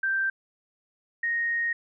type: tone pair in turn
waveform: sine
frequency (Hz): 1568 / 1864.7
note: G6 / A#6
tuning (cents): 0 / 0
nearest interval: minor third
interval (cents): 300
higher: second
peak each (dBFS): -23 / -24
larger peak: first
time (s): 0.03-0.3 / 1.23-1.73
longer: second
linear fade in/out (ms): 5
effects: none